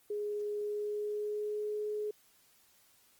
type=tone with pitch glide; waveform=sine; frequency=416 to 421.8 Hz; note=G#4 to G#4; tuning=+3 to +27 cents; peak=-33 dBFS; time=0.1-2.11 s; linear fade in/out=5 ms; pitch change=+24 cents; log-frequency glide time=0.56-1.78 s; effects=white hiss -66 dBFS RMS until 3.19 s + Opus 24 kbps